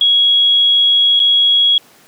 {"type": "tone with dropouts", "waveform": "sine", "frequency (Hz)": 3322, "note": "G#7", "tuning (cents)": 0, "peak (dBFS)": -8, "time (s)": [0.01, 1.78], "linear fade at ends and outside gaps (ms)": 2, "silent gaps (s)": [1.194, 1.2], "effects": ["pink hiss -46 dBFS RMS until 2.07 s", "high-pass 200 Hz 12 dB/octave"]}